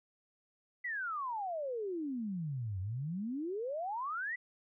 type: exponential two-way sweep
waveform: sine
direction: down then up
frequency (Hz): 2021 to 90.1 to 2021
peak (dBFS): -35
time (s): 0.84-4.36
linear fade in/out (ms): 10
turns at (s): 2.8
effects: none